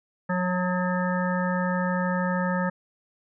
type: harmonic tone with a mistuned harmonic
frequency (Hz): 181.3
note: F#3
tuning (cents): -35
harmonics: 1 / 3 / 5 / 7 / 9 / 10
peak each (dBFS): -25 / -30 / -32 / -33 / -35 / -35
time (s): 0.29-2.7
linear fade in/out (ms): 10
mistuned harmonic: 10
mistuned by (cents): -28
effects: none